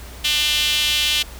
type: tone with high-pass filter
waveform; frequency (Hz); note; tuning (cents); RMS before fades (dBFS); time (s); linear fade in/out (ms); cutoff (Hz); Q
sawtooth; 299; D4; +31; -19; 0.24-1.23; 10; 3100; 3.8
effects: added 60 Hz sine -36 dBFS peak until 1.39 s + pink hiss -40 dBFS RMS until 1.39 s